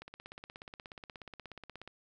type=click train; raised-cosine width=0.3 ms; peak=-30 dBFS; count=32; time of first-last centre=0.02-1.876 s; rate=16.7 Hz; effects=none